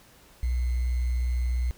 sine tone with sample-and-hold, 61.4 Hz, B1, 9 cents flat, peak -23 dBFS, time 0.43-1.71 s, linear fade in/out 0 ms, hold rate 2100 Hz, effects pink hiss -55 dBFS RMS until 1.77 s

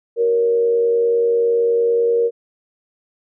sine tone with frequency modulation, 468.2 Hz, A#4, 8 cents sharp, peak -13 dBFS, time 0.16-2.31 s, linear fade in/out 50 ms, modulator 90.4 Hz, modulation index 0.37, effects none

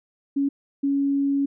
sine tone bursts at uneven times, 278.9 Hz, C#4, 11 cents sharp, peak -19 dBFS, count 2, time 0.36-0.49 / 0.83-1.46 s, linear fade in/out 10 ms, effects none

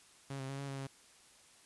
sawtooth tone with pitch steps, 137.5 / 133.3 / 137.3 / 139.5 / 136.7 / 135.7 Hz, C#3 / C3 / C#3 / C#3 / C#3 / C#3, -14 / +33 / -16 / +11 / -24 / -36 cents, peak -36 dBFS, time 0.3-0.87 s, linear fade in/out 5 ms, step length 95 ms, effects white hiss -62 dBFS RMS until 1.65 s + resampled to 24000 Hz

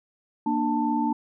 sine tone cluster, 233.9 / 297.5 / 887 Hz, A#3 / D4 / A5, +6 / +22 / +14 cents, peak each -26 dBFS, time 0.46-1.13 s, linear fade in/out 5 ms, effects none

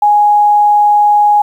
sine tone, 830.6 Hz, G#5, in tune, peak -5 dBFS, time 0.02-1.42 s, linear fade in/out 5 ms, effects 7-bit

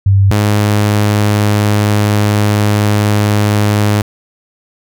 sine / sawtooth tone pair in turn, 98 / 104.22 Hz, G2 / G#2, 0 / +7 cents, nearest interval minor second, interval 107 cents, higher second, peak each -5 dBFS, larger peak neither, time 0.06-0.31 / 0.31-4.02 s, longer second, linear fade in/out 5 ms, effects none

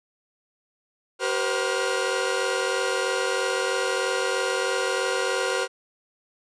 sawtooth tone cluster, 383 / 480.9 / 524 / 1415 Hz, G4 / B4 / C5 / F6, -40 / -46 / +2 / +22 cents, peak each -25 / -25 / -24 / -26 dBFS, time 1.19-5.68 s, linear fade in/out 50 ms, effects resampled to 22050 Hz

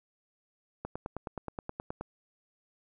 click train, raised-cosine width 1 ms, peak -22 dBFS, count 12, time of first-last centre 0.85-2.01 s, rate 9.48 Hz, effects none

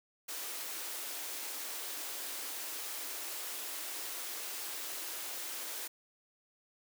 white high-pass noise, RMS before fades -41 dBFS, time 0.28-5.88 s, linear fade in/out 10 ms, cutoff 270 Hz, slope 96 dB/octave, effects none

